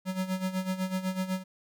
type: tone with tremolo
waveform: square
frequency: 186.9 Hz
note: F#3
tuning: 18 cents sharp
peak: -27 dBFS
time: 0.05-1.44 s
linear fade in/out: 50 ms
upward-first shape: sine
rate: 8 Hz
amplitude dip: 75%
effects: none